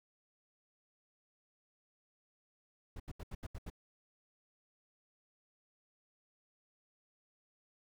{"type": "noise bursts", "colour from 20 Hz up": "brown", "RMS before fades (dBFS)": -43, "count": 7, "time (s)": [2.96, 3.701], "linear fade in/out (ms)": 5, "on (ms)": 39, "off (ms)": 78, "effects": []}